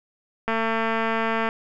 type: click train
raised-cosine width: 0.5 ms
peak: -10 dBFS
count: 228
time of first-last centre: 0.48-1.489 s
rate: 225 Hz
effects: none